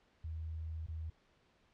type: tone with dropouts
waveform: sine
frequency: 80 Hz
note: D#2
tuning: 49 cents sharp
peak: -39 dBFS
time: 0.24-1.1 s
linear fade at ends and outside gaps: 5 ms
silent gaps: 0.864-0.884 s
effects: pink hiss -71 dBFS RMS until 1.73 s + low-pass 4000 Hz 12 dB/octave